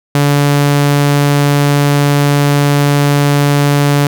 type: tone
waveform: sawtooth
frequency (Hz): 143.6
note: D3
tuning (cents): -39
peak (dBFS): -4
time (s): 0.15-4.07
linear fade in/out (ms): 2
effects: none